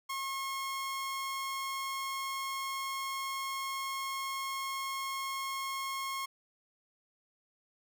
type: tone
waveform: sawtooth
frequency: 1082 Hz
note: C#6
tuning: 42 cents flat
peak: -31 dBFS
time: 0.09-6.26 s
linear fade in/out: 10 ms
effects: none